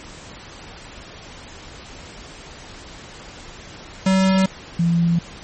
square / sine tone pair in turn, 190.2 / 169.45 Hz, F#3 / E3, +48 / +48 cents, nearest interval major second, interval 200 cents, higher first, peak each -14 dBFS, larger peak neither, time 4.06-4.46 / 4.79-5.19 s, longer neither, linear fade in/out 5 ms, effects pink hiss -39 dBFS RMS until 5.43 s + MP3 32 kbps

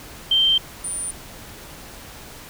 sine tone pair in turn, 3136 / 9359 Hz, G7 / D9, 0 / -7 cents, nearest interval octave + perfect fifth, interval 1893 cents, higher second, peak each -14 / -25 dBFS, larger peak first, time 0.31-0.58 / 0.84-1.11 s, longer neither, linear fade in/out 5 ms, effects pink hiss -40 dBFS RMS until 2.49 s

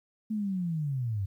sine linear sweep, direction down, 220.9 to 92.5 Hz, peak -28 dBFS, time 0.3-1.26 s, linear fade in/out 10 ms, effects 11-bit

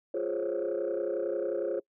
sine chord, Db major seventh, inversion first, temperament equal, 349.2 / 415.3 / 523.3 / 554.4 Hz, F4 / Ab4 / C5 / Db5, 0 / 0 / 0 / 0 cents, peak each -33 dBFS, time 0.14-1.8 s, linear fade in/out 5 ms, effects noise-tail reverb RT60 0.1 s tail -24 dB re dry + tanh soft clip ceiling -23 dBFS

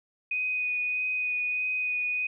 sine tone with vibrato, 2489 Hz, D#7, in tune, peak -26 dBFS, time 0.31-2.27 s, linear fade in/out 5 ms, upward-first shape sine, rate 1.6 Hz, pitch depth 12 cents each way, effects none

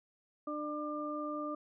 harmonic tone, 299.1 Hz, D4, 32 cents sharp, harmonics 1 / 2 / 4, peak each -39 / -41 / -40 dBFS, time 0.47-1.55 s, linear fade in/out 5 ms, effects none

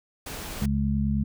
pink noise, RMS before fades -36 dBFS, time 0.26-0.66 s, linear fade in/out 5 ms
harmonic tone, 69.7 Hz, C#2, 10 cents sharp, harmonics 1 / 2 / 3, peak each -27 / -28 / -25 dBFS, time 0.61-1.24 s, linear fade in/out 10 ms
effects none

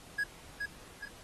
triangle tone with echo, 1661.2 Hz, G#6, in tune, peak -27 dBFS, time 0.18-0.24 s, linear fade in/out 10 ms, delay 420 ms, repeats 2, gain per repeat -4 dB, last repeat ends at 1.08 s, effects pink hiss -54 dBFS RMS until 1.23 s + AAC 32 kbps

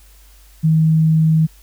sine tone, 158.8 Hz, D#3, 36 cents sharp, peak -10 dBFS, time 0.63-1.47 s, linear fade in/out 20 ms, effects added 50 Hz sine -44 dBFS peak until 1.62 s + white hiss -51 dBFS RMS until 1.62 s

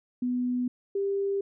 sine tone pair in turn, 248 / 396.3 Hz, B3 / G4, +7 / +19 cents, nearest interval minor sixth, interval 812 cents, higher second, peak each -25 dBFS, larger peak neither, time 0.22-0.68 / 0.95-1.41 s, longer neither, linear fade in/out 5 ms, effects none

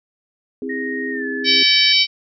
sine chord, C augmented, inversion none, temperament just, 261.6 / 327 / 408.8 Hz, C4 / E4 / G#4, 0 / -14 / -27 cents, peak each -26 / -31 / -27 dBFS, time 0.62-1.63 s, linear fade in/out 2 ms
sine tone with pitch glide, 1864.7 to 1729.8 Hz, A#6 to A6, 0 to -30 cents, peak -25 dBFS, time 0.69-1.93 s, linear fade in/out 10 ms, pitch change -130 cents, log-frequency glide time 1.11-1.26 s
harmonic tone, 765 Hz, G5, 42 cents flat, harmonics 3 / 4 / 5 / 6 / 7, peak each -18 / -18 / -18 / -18 / -18 dBFS, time 1.44-2.07 s, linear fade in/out 50 ms
effects none

